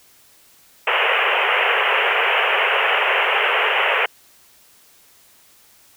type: band-pass noise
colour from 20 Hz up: white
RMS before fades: -18 dBFS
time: 0.87-4.06 s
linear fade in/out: 5 ms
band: 400 to 3000 Hz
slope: 96 dB/octave
effects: white hiss -52 dBFS RMS until 5.96 s